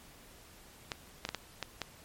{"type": "clicks", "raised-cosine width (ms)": 0.2, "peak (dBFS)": -17, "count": 6, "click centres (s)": [0.918, 1.251, 1.29, 1.347, 1.627, 1.817], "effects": ["pink hiss -56 dBFS RMS until 2.04 s", "MP3 64 kbps"]}